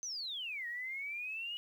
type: exponential two-way sweep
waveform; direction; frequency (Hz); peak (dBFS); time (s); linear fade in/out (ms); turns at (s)
sine; down then up; 6272 to 1864.7 to 2932; -38; 0.03-1.57; 0; 0.67
effects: 11-bit